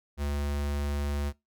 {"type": "tone", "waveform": "square", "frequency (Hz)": 72, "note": "D2", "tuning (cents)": -34, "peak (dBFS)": -29, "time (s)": [0.17, 1.33], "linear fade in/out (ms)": 50, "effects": ["noise-tail reverb RT60 0.2 s tail -22 dB re dry"]}